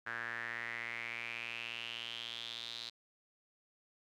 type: tone with band-pass filter sweep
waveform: sawtooth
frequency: 116.54 Hz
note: A#2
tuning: in tune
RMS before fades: -43 dBFS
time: 0.06-2.9 s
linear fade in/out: 10 ms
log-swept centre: 1600 to 4000 Hz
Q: 6.4
effects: none